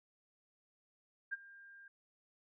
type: tone with ADSR envelope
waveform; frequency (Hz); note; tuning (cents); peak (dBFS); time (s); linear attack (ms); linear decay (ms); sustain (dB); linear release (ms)
sine; 1600; G6; +35; -34; 1.31-1.88; 22; 26; -20; 3
effects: none